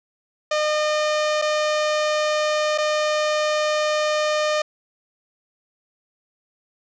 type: tone with dropouts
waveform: sawtooth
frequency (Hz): 608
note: D#5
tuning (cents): -40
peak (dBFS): -15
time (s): 0.51-4.62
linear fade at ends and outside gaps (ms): 5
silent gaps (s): 1.417-1.421 / 2.778-2.783
effects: resampled to 16000 Hz + 9-bit